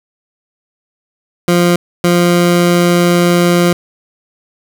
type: tone bursts at uneven times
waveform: 20% pulse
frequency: 174.61 Hz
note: F3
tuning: in tune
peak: -3 dBFS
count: 2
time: 1.48-1.76 / 2.04-3.73 s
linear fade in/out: 2 ms
effects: none